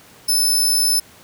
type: tone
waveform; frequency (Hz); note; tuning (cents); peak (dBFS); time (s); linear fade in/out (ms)
20% pulse; 5270; E8; -1; -9; 0.28-1; 10
effects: pink hiss -46 dBFS RMS until 1.23 s + high-pass 100 Hz 12 dB/octave